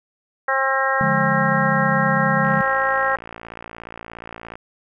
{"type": "harmonic tone", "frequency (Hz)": 267.8, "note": "C4", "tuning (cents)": 40, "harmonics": [2, 3, 4, 5, 6, 7], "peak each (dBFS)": [-24, -24, -24, -24, -24, -24], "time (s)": [0.48, 3.16], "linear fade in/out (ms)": 5}
{"type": "chord", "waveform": "triangle", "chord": "D diminished", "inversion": "none", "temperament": "just", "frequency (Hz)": [146.83, 176.2, 211.4], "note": ["D3", "F3", "Ab3"], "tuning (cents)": [0, 16, 31], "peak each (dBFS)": [-22, -23, -22], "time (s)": [1.01, 2.61], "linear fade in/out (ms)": 0}
{"type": "click train", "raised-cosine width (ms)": 0.5, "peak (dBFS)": -19, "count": 121, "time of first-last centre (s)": [2.45, 4.555], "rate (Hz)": 57}
{"effects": []}